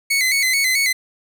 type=tone with vibrato; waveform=sawtooth; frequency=2127 Hz; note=C7; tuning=28 cents sharp; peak=-12 dBFS; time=0.1-0.93 s; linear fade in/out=10 ms; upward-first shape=square; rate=4.6 Hz; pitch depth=71 cents each way; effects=none